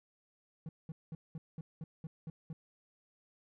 triangle tone bursts, 159.7 Hz, D#3, 45 cents sharp, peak -38 dBFS, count 9, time 0.66-2.53 s, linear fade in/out 2 ms, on 30 ms, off 200 ms, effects none

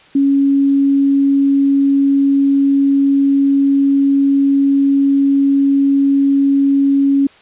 sine tone, 277.2 Hz, C#4, in tune, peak -9 dBFS, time 0.15-7.27 s, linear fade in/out 5 ms, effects white hiss -45 dBFS RMS until 7.41 s + resampled to 8000 Hz

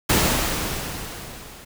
pink noise with level ramp, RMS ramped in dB -17 to -43 dBFS, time 0.09-1.65 s, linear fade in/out 10 ms, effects none

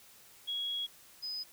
sine tone pair in turn, 3322 / 5018 Hz, G#7 / D#8, 0 / +14 cents, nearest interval perfect fifth, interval 714 cents, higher second, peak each -33 / -36 dBFS, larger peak first, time 0.47-0.87 / 1.22-1.44 s, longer first, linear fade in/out 20 ms, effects white hiss -58 dBFS RMS until 1.52 s

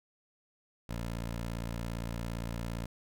15% pulse tone, 57.5 Hz, A#1, 23 cents flat, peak -29 dBFS, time 0.89-2.86 s, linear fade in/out 5 ms, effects none

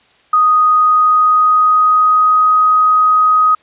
sine tone with pitch glide, 1244.5 to 1255.3 Hz, D#6 to D#6, 0 to +15 cents, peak -7 dBFS, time 0.33-3.55 s, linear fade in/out 5 ms, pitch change +15 cents, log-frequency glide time 0.7-2.53 s, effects white hiss -51 dBFS RMS until 3.62 s + resampled to 8000 Hz

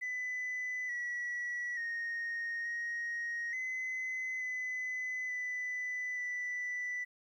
sine tone with pitch steps, 2001 / 1938 / 1859 / 1876 / 2034 / 2013 / 1995 / 1979 Hz, B6 / B6 / A#6 / A#6 / C7 / B6 / B6 / B6, +22 / -33 / -5 / +11 / -50 / +33 / +17 / +3 cents, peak -33 dBFS, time 0.01-7.05 s, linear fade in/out 20 ms, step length 880 ms, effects tanh soft clip ceiling -33 dBFS + 12-bit

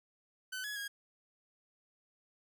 sawtooth tone with pitch steps, 1514 / 1686 / 1638 Hz, F#6 / G#6 / G#6, +39 / +26 / -24 cents, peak -35 dBFS, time 0.52-0.88 s, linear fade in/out 10 ms, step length 120 ms, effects none

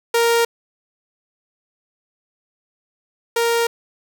sawtooth tone pair in turn, 466.2 / 466.2 Hz, A#4 / A#4, 0 / 0 cents, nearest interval unison, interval 0 cents, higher neither, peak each -10 / -12 dBFS, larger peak first, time 0.14-0.45 / 3.36-3.67 s, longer neither, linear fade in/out 5 ms, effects none

